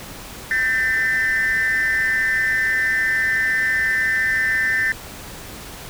triangle tone with amplitude modulation, 1793 Hz, A6, 32 cents sharp, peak -9 dBFS, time 0.51-4.92 s, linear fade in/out 2 ms, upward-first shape sine, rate 226 Hz, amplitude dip 100%, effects tanh soft clip ceiling -11 dBFS + pink hiss -36 dBFS RMS until 5.89 s

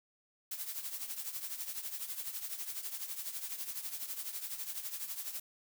blue noise with tremolo, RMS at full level -38 dBFS, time 0.51-5.4 s, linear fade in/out 5 ms, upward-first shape triangle, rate 12 Hz, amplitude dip 75%, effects none

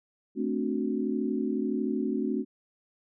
sine chord, D dominant seventh, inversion second, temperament equal, 220 / 261.6 / 293.7 / 370 Hz, A3 / C4 / D4 / F#4, 0 / 0 / 0 / 0 cents, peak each -31 / -31 / -33 / -33 dBFS, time 0.35-2.45 s, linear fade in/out 50 ms, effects none

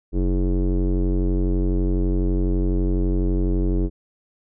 square tone with low-pass filter, 46 Hz, F#1, 9 cents flat, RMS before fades -20 dBFS, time 0.12-3.9 s, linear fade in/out 50 ms, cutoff 360 Hz, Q 3.7, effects none

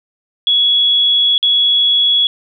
sine tone with dropouts, 3363 Hz, G#7, 21 cents sharp, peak -9 dBFS, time 0.47-2.27 s, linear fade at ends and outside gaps 1 ms, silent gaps 1.38-1.428 s, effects none

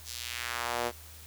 sawtooth tone with high-pass filter sweep, 120 Hz, B2, 49 cents flat, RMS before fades -35 dBFS, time 0.04-0.92 s, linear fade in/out 50 ms, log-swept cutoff 5600 to 440 Hz, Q 1.3, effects added 78 Hz sine -50 dBFS peak until 1.26 s + white hiss -51 dBFS RMS until 1.26 s

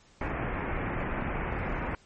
pink low-pass noise, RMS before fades -32 dBFS, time 0.21-1.95 s, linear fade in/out 2 ms, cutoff 2400 Hz, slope 48 dB/octave, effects pink hiss -60 dBFS RMS until 2.05 s + MP3 32 kbps

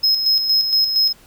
triangle tone with tremolo, 5140 Hz, E8, 45 cents flat, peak -11 dBFS, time 0.03-1.13 s, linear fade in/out 10 ms, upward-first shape square, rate 4.3 Hz, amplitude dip 50%, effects pink hiss -49 dBFS RMS until 1.26 s

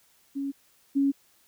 sine tone pair in turn, 277.2 / 277.2 Hz, C#4 / C#4, 0 / 0 cents, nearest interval unison, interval 0 cents, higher neither, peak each -28 / -20 dBFS, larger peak second, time 0.35-0.52 / 0.95-1.12 s, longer neither, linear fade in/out 20 ms, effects white hiss -63 dBFS RMS until 1.47 s

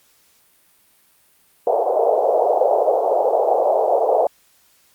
white band-pass noise, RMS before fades -17 dBFS, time 1.67-4.27 s, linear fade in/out 2 ms, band 440 to 760 Hz, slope 48 dB/octave, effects white hiss -57 dBFS RMS until 4.94 s + Opus 48 kbps

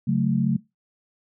sine chord, F# minor, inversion second, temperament equal with one note detuned, 139.96 / 185 / 220 Hz, C#3 / F#3 / A3, +17 / 0 / 0 cents, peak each -23 dBFS, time 0.07-0.57 s, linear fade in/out 10 ms, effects noise-tail reverb RT60 0.2 s tail -21 dB re dry

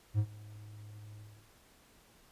triangle tone with ADSR envelope, 105.3 Hz, G#2, 24 cents sharp, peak -22 dBFS, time 0.14-1.49 s, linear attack 48 ms, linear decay 68 ms, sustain -23 dB, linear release 320 ms, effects pink hiss -63 dBFS RMS until 2.31 s + resampled to 32000 Hz

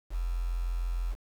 sine tone with quantisation, 43.22 Hz, F1, 17 cents flat, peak -28 dBFS, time 0.1-1.16 s, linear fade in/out 50 ms, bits 8, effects none

